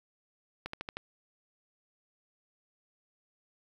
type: slowing click train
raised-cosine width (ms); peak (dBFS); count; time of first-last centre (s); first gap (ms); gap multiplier
0.3; -21; 5; 0.66-0.97; 74; 1.03
effects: 9-bit